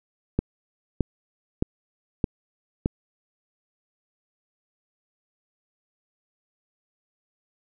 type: click train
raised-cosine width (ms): 3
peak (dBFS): -8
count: 5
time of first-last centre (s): 0.39-2.859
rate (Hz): 1.62
effects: none